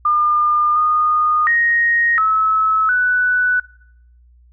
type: tone with pitch steps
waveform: sine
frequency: 1206 / 1228 / 1871 / 1296 / 1488 Hz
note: D6 / D#6 / A#6 / E6 / F#6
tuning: +46 / -23 / +6 / -30 / +9 cents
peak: -12 dBFS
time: 0.05-3.6 s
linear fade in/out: 5 ms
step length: 710 ms
effects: noise-tail reverb RT60 0.7 s tail -21 dB re dry + added 60 Hz sine -46 dBFS peak until 4.52 s